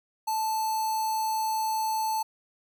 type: tone with notch filter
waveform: square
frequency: 875 Hz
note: A5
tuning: 10 cents flat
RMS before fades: -28 dBFS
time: 0.27-2.23 s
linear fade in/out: 10 ms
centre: 2500 Hz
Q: 1.9
effects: none